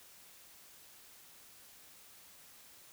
silence, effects white hiss -58 dBFS RMS until 2.92 s

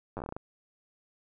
slowing click train, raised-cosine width 1 ms, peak -23 dBFS, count 10, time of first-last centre 0.17-0.365 s, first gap 9 ms, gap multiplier 1.21, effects none

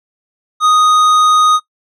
triangle tone with tanh clipping, 1244 Hz, D#6, 1 cent flat, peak -9 dBFS, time 0.6-1.6 s, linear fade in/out 50 ms, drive 16 dB, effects noise-tail reverb RT60 0.1 s tail -19 dB re dry

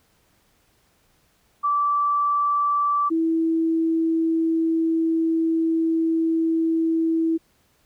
sine tone pair in turn, 1162 / 326.1 Hz, D6 / E4, -19 / -19 cents, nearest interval octave + minor seventh, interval 2200 cents, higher first, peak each -18 dBFS, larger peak neither, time 1.63-3.1 / 3.1-7.38 s, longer second, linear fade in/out 20 ms, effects pink hiss -63 dBFS RMS until 7.85 s

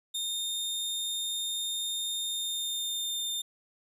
sawtooth tone with pitch glide, 3652 to 3614 Hz, A#7 to A7, -36 to +46 cents, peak -28 dBFS, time 0.14-3.42 s, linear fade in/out 10 ms, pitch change -18 cents, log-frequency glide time 2.28-3.25 s, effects none

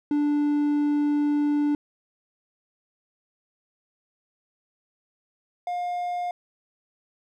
triangle tone pair in turn, 293.2 / 710 Hz, D4 / F5, -3 / +28 cents, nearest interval octave + minor third, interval 1531 cents, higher second, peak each -18 / -24 dBFS, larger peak first, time 0.11-1.75 / 5.67-6.31 s, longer first, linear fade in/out 2 ms, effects none

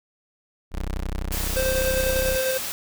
25% pulse tone, 31.77 Hz, B0, 50 cents sharp, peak -22 dBFS, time 0.71-2.39 s, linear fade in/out 50 ms
white noise, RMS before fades -30 dBFS, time 1.32-2.72 s, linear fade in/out 0 ms
square tone with tremolo, 522 Hz, C5, 4 cents flat, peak -22 dBFS, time 1.56-2.58 s, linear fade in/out 10 ms, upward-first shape square, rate 10 Hz, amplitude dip 25%
effects none

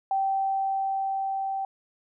sine tone with level ramp, 777 Hz, G5, 16 cents flat, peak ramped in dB -22 to -27 dBFS, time 0.11-1.65 s, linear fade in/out 2 ms, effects none

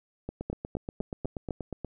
two click trains, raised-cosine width 2 ms, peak -21 / -18 dBFS, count 14 / 5, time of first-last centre 0.29-1.847 / 0.5-1.508 s, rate 8.35 / 3.97 Hz, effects none

